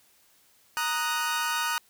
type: chord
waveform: sawtooth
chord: D# minor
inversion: second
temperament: equal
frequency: 932.3 / 1244.5 / 1480 Hz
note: A#5 / D#6 / F#6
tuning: 0 / 0 / 0 cents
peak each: -27 dBFS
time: 0.77-1.78 s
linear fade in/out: 0 ms
effects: white hiss -62 dBFS RMS until 1.89 s